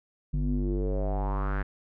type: tone with low-pass filter sweep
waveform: square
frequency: 49 Hz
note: G1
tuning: in tune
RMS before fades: -28 dBFS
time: 0.33-1.63 s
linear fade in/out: 10 ms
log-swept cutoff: 180 to 1700 Hz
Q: 4.6
effects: none